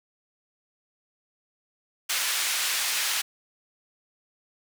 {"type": "band-pass noise", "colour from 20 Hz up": "pink", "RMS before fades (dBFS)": -27, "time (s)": [2.09, 3.22], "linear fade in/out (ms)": 10, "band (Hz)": [1800, 14000], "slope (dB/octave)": 12, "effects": []}